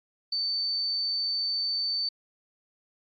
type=tone; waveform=sine; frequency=4547 Hz; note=C#8; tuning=43 cents sharp; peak=-26 dBFS; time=0.32-2.09 s; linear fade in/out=5 ms; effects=AAC 48 kbps